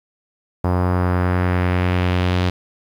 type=tone with low-pass filter sweep; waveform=sawtooth; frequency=90.2 Hz; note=F#2; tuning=44 cents flat; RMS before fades=-18 dBFS; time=0.64-2.5 s; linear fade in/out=5 ms; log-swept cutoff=1000 to 3900 Hz; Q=1.6; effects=8-bit